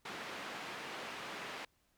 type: band-pass noise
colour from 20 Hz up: white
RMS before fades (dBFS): -45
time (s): 0.05-1.65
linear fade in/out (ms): 5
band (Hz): 190 to 2300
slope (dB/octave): 12
effects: pink hiss -75 dBFS RMS until 1.97 s